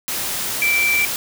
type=tone in noise; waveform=sine; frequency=2337 Hz; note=D7; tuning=9 cents flat; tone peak=-15 dBFS; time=0.62-1.05 s; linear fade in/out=0 ms; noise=white; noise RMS=-24 dBFS; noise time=0.08-1.16 s; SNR=+6 dB; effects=none